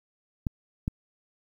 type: clicks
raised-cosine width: 5 ms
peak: -15 dBFS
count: 2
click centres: 0.468 / 0.879 s
effects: 9-bit